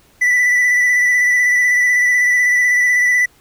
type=tone with vibrato; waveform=triangle; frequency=1975.5 Hz; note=B6; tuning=in tune; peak=-9 dBFS; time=0.21-3.26 s; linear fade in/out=10 ms; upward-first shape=square; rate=16 Hz; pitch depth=18 cents each way; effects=pink hiss -52 dBFS RMS until 3.4 s